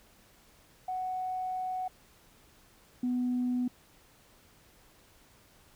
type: tone pair in turn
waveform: sine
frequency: 742 / 248.1 Hz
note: F#5 / B3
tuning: +5 / +8 cents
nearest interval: octave + perfect fifth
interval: 1897 cents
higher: first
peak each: -31 / -26 dBFS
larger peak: second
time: 0.88-1.88 / 3.03-3.68 s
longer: first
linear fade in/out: 5 ms
effects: tanh soft clip ceiling -24 dBFS + pink hiss -61 dBFS RMS until 5.75 s